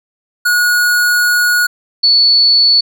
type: tone pair in turn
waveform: square / sine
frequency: 1452 / 4440 Hz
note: F#6 / C#8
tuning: -33 / +2 cents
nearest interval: octave + perfect fifth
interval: 1935 cents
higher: second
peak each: -10 / -6 dBFS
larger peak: second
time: 0.45-1.67 / 2.03-2.81 s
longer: first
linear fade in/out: 10 ms
effects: none